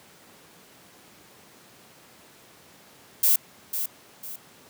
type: noise with echo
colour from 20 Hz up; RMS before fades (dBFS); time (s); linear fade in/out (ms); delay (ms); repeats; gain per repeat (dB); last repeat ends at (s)
violet; -19; 3.23-3.36; 5; 500; 2; -9; 4.36
effects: pink hiss -52 dBFS RMS until 4.69 s + high-pass 150 Hz 12 dB/octave